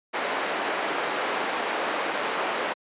pink band-pass noise, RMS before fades -28 dBFS, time 0.13-2.74 s, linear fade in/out 20 ms, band 440 to 2300 Hz, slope 12 dB/octave, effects high-pass 200 Hz 12 dB/octave + resampled to 8000 Hz

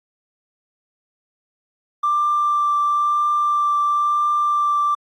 triangle tone with vibrato, 1180 Hz, D6, 8 cents sharp, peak -12 dBFS, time 2.03-4.95 s, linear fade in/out 10 ms, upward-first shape triangle, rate 0.99 Hz, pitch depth 11 cents each way, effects tanh soft clip ceiling -13 dBFS + AAC 64 kbps

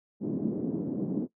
white band-pass noise, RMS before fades -31 dBFS, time 0.2-1.28 s, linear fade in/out 50 ms, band 170 to 320 Hz, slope 24 dB/octave, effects noise-tail reverb RT60 0.1 s tail -17 dB re dry

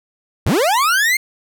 40% pulse linear sweep, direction up, 55 to 2156 Hz, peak -12 dBFS, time 0.46-1.17 s, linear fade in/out 5 ms, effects none

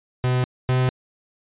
45% pulse tone pair in turn, 126.3 / 127.84 Hz, B2 / C3, +39 / -40 cents, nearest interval unison, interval 21 cents, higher second, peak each -18 / -17 dBFS, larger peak second, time 0.24-0.44 / 0.69-0.89 s, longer neither, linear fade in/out 0 ms, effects resampled to 8000 Hz

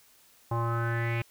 square tone with low-pass filter sweep, 116.54 Hz, A#2, in tune, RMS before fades -29 dBFS, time 0.51-1.22 s, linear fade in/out 5 ms, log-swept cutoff 940 to 2500 Hz, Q 5.8, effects white hiss -60 dBFS RMS until 1.3 s

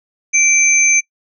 sine tone pair together, 2336 / 6221 Hz, D7 / G8, -10 / -14 cents, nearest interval octave + perfect fourth, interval 1696 cents, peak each -12 dBFS, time 0.33-1.01 s, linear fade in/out 20 ms, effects noise-tail reverb RT60 0.1 s tail -25 dB re dry

